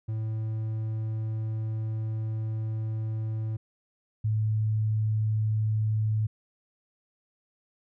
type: tone pair in turn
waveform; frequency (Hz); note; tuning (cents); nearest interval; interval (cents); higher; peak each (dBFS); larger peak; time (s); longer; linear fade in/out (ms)
triangle / sine; 110 / 108.36; A2 / A2; 0 / -26; unison; 26; first; -26 / -23; second; 0.08-3.57 / 4.24-6.27; first; 10
effects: none